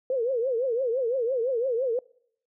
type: tone with vibrato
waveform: sine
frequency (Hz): 493.9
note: B4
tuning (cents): 0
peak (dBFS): -23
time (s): 0.1-1.99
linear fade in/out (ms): 2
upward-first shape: triangle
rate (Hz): 5.9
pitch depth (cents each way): 200
effects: noise-tail reverb RT60 0.7 s tail -26 dB re dry